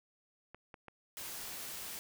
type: clicks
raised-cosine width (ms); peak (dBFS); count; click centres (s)
0.5; -34; 3; 0.546 / 0.742 / 0.883
type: noise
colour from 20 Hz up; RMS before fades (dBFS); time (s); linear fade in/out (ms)
white; -44; 1.17-1.99; 0
effects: none